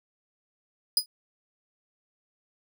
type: tone with exponential decay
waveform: sawtooth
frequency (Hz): 4961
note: D#8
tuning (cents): -6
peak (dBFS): -13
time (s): 0.97-1.06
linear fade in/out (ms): 2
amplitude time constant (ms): 18
effects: none